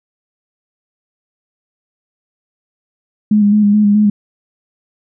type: tone with vibrato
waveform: sine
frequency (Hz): 207.7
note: G#3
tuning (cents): 0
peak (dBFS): -7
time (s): 3.31-4.1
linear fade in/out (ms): 5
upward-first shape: square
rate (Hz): 4.7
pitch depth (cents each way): 28
effects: none